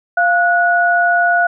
sine tone pair together, 697 / 1464.2 Hz, F5 / F#6, -4 / -19 cents, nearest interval octave + minor second, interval 1285 cents, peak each -13 dBFS, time 0.17-1.47 s, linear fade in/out 5 ms, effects none

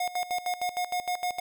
square tone with tremolo, 720 Hz, F#5, 47 cents flat, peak -27 dBFS, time 0-1.4 s, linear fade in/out 5 ms, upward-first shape square, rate 6.5 Hz, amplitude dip 80%, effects none

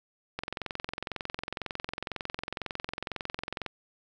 click train, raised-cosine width 0.3 ms, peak -17 dBFS, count 73, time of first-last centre 0.39-3.663 s, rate 22 Hz, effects none

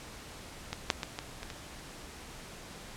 clicks, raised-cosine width 0.2 ms, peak -17 / -7 / -16 / -18 / -23 / -24 dBFS, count 6, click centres 0.73 / 0.902 / 1.032 / 1.189 / 1.431 / 1.502 s, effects pink hiss -47 dBFS RMS until 2.96 s + low-pass 10000 Hz 12 dB/octave

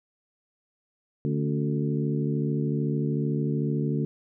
harmonic tone with a mistuned harmonic, 73.42 Hz, D2, in tune, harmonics 2 / 3 / 4 / 5 / 6, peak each -26 / -30 / -32 / -34 / -36 dBFS, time 1.25-4.05 s, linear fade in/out 0 ms, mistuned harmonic 4, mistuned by -66 cents, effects none

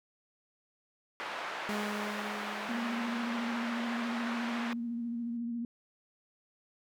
pink band-pass noise, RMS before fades -39 dBFS, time 1.2-4.73 s, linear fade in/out 0 ms, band 760 to 2300 Hz, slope 12 dB/octave
sawtooth tone with exponential decay, 208.7 Hz, G#3, 9 cents sharp, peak -29 dBFS, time 1.69-5.37 s, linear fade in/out 0 ms, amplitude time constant 800 ms
sine tone with vibrato, 235.3 Hz, A#3, 16 cents sharp, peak -33 dBFS, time 2.69-5.65 s, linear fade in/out 2 ms, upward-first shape sine, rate 14 Hz, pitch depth 32 cents each way
effects none

